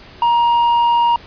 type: tone with hard clipping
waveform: triangle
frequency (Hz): 944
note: A#5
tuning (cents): +22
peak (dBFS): -12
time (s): 0.22-1.16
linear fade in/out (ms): 2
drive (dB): 7
effects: pink hiss -40 dBFS RMS until 1.26 s + resampled to 11025 Hz